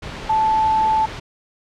sine tone in noise, 875 Hz, A5, 10 cents flat, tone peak -14 dBFS, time 0.29-1.06 s, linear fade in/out 10 ms, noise pink, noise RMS -31 dBFS, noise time 0.02-1.2 s, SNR +14 dB, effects low-pass 4000 Hz 12 dB/octave

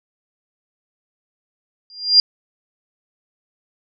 sine tone with exponential growth, 4800 Hz, D8, 37 cents sharp, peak -4 dBFS, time 1.9-2.2 s, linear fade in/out 1 ms, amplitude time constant 65 ms, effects none

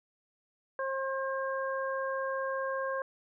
harmonic tone, 535 Hz, C5, 38 cents sharp, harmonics 1 / 2 / 3, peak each -33 / -36 / -38 dBFS, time 0.79-3.02 s, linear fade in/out 2 ms, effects none

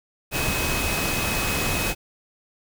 sine tone in noise, 2542 Hz, D#7, 36 cents sharp, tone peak -29 dBFS, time 0.31-1.95 s, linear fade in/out 50 ms, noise pink, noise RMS -25 dBFS, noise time 0.31-1.95 s, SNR -7 dB, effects none

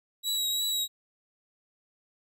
sawtooth tone with vibrato, 3869 Hz, B7, 36 cents flat, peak -24 dBFS, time 0.23-0.88 s, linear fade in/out 50 ms, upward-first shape triangle, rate 2.9 Hz, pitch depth 28 cents each way, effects none

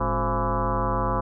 sine tone with frequency modulation, 523.3 Hz, C5, in tune, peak -21 dBFS, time 0-1.21 s, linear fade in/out 10 ms, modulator 159 Hz, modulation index 4.4, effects none

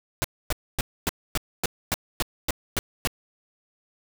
pink noise bursts, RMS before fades -24 dBFS, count 11, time 0.22-3.073 s, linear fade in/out 0 ms, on 23 ms, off 260 ms, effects none

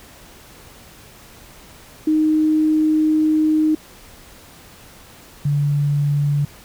sine tone pair in turn, 310.3 / 144.51 Hz, D#4 / D3, -5 / -28 cents, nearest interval octave + minor second, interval 1323 cents, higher first, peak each -13 / -15 dBFS, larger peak first, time 2.07-3.75 / 5.45-6.45 s, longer first, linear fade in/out 5 ms, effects pink hiss -44 dBFS RMS until 6.64 s

